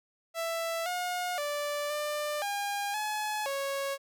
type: tone with pitch steps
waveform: sawtooth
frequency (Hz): 663 / 718 / 585 / 595 / 809 / 850 / 552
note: E5 / F5 / D5 / D5 / G#5 / G#5 / C#5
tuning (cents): +10 / +48 / -7 / +22 / -46 / +40 / -7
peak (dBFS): -27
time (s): 0.34-3.98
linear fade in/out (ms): 50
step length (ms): 520
effects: none